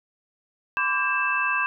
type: tone cluster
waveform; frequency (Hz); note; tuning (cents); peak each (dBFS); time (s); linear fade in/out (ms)
sine; 1013 / 1156 / 1599 / 2642; B5 / D6 / G6 / E7; +44 / -28 / +34 / +3; -29 / -28 / -25 / -26; 0.77-1.66; 0
effects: none